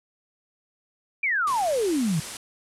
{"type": "exponential sweep", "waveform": "sine", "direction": "down", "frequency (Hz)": [2417, 146.83], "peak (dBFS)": -21, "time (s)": [1.23, 2.2], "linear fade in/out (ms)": 5}
{"type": "low-pass noise", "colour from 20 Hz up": "white", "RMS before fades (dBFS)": -38, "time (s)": [1.47, 2.37], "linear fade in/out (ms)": 2, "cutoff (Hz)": 11000, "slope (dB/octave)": 48}
{"effects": []}